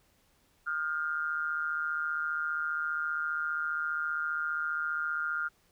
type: tone with amplitude modulation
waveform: sine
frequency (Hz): 1402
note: F6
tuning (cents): +6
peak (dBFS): -26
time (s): 0.66-5.49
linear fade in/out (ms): 20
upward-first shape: sine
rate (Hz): 155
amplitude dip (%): 80
effects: pink hiss -68 dBFS RMS until 5.71 s